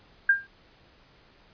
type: tone with exponential decay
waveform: sine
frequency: 1600 Hz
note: G6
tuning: 35 cents sharp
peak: -13 dBFS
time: 0.29-0.47 s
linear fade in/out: 5 ms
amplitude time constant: 38 ms
effects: pink hiss -58 dBFS RMS until 1.53 s + resampled to 11025 Hz